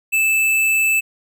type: tone with hard clipping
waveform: sine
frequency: 2631 Hz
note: E7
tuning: 4 cents flat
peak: -15 dBFS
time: 0.12-1.01 s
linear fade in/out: 20 ms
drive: 15 dB
effects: none